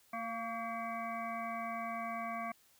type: harmonic tone with a mistuned harmonic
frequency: 227.5 Hz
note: A#3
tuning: 42 cents flat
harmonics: 1 / 3 / 5 / 7 / 9 / 10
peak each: -45 / -41 / -41 / -52 / -49 / -48 dBFS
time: 0.13-2.52 s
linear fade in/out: 5 ms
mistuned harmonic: 3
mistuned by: +25 cents
effects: white hiss -67 dBFS RMS until 2.79 s